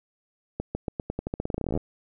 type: accelerating click train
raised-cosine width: 2 ms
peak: -15 dBFS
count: 23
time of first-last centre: 0.6-1.775 s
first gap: 150 ms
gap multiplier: 0.88
effects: none